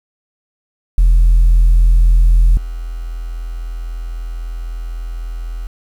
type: tone with level steps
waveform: sine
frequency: 41.9 Hz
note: E1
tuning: 29 cents sharp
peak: -4 / -21 dBFS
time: 0.98-5.67 s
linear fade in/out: 0 ms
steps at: 2.57 s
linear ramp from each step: 2 ms
effects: tanh soft clip ceiling -4 dBFS + 7-bit